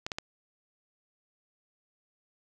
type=clicks; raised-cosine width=0.2 ms; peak=-16 dBFS; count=3; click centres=0.065 / 0.118 / 0.185 s; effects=none

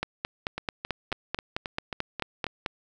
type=two click trains; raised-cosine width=0.3 ms; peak=-12 / -16 dBFS; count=13 / 8; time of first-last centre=0.03-2.662 / 0.58-2.467 s; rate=4.56 / 3.71 Hz; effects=none

